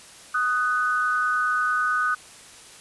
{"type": "tone pair together", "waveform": "sine", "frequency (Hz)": [1244.5, 1495.4], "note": ["D#6", "F#6"], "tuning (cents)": [0, 18], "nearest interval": "minor third", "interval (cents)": 318, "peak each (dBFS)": -23, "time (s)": [0.34, 2.15], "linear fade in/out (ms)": 10, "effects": ["white hiss -46 dBFS RMS until 2.8 s", "resampled to 24000 Hz"]}